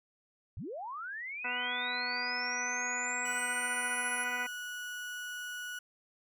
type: linear sweep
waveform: sine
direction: up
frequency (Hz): 64.6 to 10548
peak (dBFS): -38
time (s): 0.57-4.24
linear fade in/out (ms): 0
type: harmonic tone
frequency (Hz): 246.9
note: B3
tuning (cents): 0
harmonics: 1 / 2 / 3 / 4 / 5 / 6 / 8 / 9 / 10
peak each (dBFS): -49 / -48 / -44 / -42 / -49 / -38 / -38 / -47 / -41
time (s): 1.44-4.47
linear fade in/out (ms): 10
type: tone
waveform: 35% pulse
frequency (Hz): 1467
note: F#6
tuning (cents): -15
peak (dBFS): -37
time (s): 3.25-5.79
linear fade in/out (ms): 5
effects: none